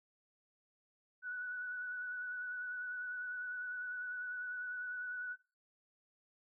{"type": "tone with vibrato", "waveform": "sine", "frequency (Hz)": 1480, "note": "F#6", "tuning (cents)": 0, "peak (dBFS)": -39, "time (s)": [1.22, 5.37], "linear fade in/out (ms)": 50, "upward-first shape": "square", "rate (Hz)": 10, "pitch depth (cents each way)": 18, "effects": ["noise-tail reverb RT60 0.3 s tail -21 dB re dry"]}